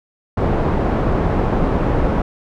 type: low-pass noise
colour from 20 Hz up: pink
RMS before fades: -17 dBFS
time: 0.37-2.22 s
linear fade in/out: 5 ms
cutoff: 880 Hz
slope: 12 dB/octave
effects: none

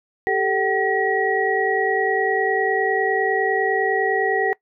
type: tone cluster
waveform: sine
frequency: 391.7 / 441.6 / 762 / 1910 Hz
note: G4 / A4 / G5 / A#6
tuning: -1 / +6 / -49 / +42 cents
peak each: -23 dBFS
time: 0.27-4.53 s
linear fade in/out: 0 ms
effects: noise-tail reverb RT60 0.1 s tail -21 dB re dry

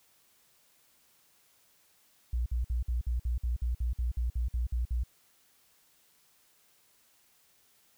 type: tone bursts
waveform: sine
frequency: 60 Hz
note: B1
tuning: 49 cents flat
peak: -27 dBFS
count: 15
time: 2.33-5.036 s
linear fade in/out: 5 ms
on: 130 ms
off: 54 ms
effects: white hiss -66 dBFS RMS until 7.97 s

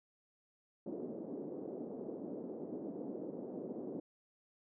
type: band-pass noise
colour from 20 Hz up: pink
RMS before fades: -44 dBFS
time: 0.86-4 s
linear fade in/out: 5 ms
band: 230 to 490 Hz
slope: 24 dB/octave
effects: none

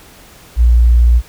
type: tone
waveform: sine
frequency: 59.1 Hz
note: A#1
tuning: 24 cents sharp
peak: -5 dBFS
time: 0.56-1.22 s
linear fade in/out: 50 ms
effects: pink hiss -41 dBFS RMS until 1.28 s

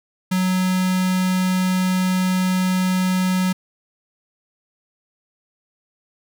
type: tone with notch filter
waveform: square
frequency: 185 Hz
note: F#3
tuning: in tune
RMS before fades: -19 dBFS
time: 0.31-3.53 s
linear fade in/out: 10 ms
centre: 480 Hz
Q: 1
effects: none

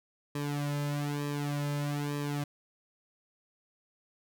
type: tone with flanger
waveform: sawtooth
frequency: 145 Hz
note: D3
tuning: 22 cents flat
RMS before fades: -33 dBFS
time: 0.35-2.44 s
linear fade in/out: 5 ms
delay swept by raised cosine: 1.4 to 2.7 ms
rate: 1.1 Hz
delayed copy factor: -0.85
effects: none

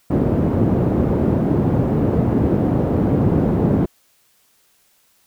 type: band-pass noise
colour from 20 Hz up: pink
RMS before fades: -17 dBFS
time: 0.1-3.86 s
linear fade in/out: 10 ms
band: 110 to 380 Hz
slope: 12 dB/octave
effects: white hiss -59 dBFS RMS until 5.26 s

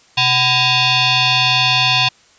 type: tone with frequency modulation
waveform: sine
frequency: 128.3 Hz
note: C3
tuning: 34 cents flat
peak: -11 dBFS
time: 0.17-2.09 s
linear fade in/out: 10 ms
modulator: 879 Hz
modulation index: 4.8
effects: white hiss -50 dBFS RMS until 2.38 s + resampled to 16000 Hz

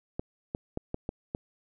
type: clicks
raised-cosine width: 2 ms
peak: -18 dBFS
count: 6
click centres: 0.195 / 0.549 / 0.774 / 0.944 / 1.091 / 1.349 s
effects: none

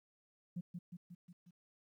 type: tone with echo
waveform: sine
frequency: 175.6 Hz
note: F3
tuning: 10 cents sharp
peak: -37 dBFS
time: 0.56-0.61 s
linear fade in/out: 10 ms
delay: 180 ms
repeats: 5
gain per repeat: -4 dB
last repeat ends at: 1.51 s
effects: tanh soft clip ceiling -34 dBFS + 13-bit

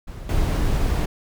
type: noise with level steps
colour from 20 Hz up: brown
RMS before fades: -34 / -20 dBFS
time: 0.07-1.06 s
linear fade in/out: 10 ms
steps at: 0.29 s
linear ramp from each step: 2 ms
effects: none

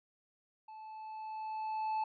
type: tone with level ramp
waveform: triangle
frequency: 871 Hz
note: A5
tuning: 18 cents flat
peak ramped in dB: -46 to -29 dBFS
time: 0.68-2.04 s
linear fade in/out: 5 ms
effects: resampled to 11025 Hz

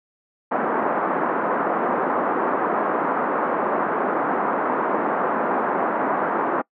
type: band-pass noise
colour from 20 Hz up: white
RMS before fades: -22 dBFS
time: 0.51-6.62 s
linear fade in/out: 10 ms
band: 220 to 1300 Hz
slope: 24 dB/octave
effects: noise-tail reverb RT60 0.1 s tail -25 dB re dry + low-pass 2000 Hz 12 dB/octave

